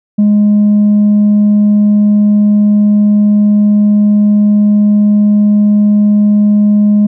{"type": "tone with tanh clipping", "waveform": "triangle", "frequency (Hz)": 207.7, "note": "G#3", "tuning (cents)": 0, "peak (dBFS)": -5, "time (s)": [0.18, 7.07], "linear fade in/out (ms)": 10, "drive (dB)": 6, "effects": []}